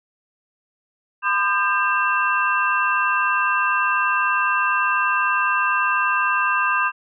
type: tone cluster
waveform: sine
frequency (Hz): 1015 / 1214 / 1585 / 2696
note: B5 / D#6 / G6 / E7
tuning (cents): +47 / -43 / +19 / +38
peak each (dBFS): -23 / -22 / -21 / -25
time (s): 1.22-6.92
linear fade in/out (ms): 50
effects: none